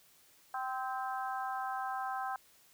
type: harmonic tone with a mistuned harmonic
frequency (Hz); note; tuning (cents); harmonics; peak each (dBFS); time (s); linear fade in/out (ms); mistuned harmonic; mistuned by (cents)
259.1; C4; -17; 3 / 4 / 5 / 6; -37 / -41 / -42 / -44; 0.54-2.36; 2; 6; +22
effects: white hiss -64 dBFS RMS until 2.73 s